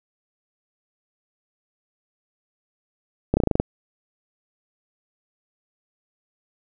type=slowing click train; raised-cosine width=2 ms; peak=-5 dBFS; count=8; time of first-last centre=3.34-3.6 s; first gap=30 ms; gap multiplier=1.07; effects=none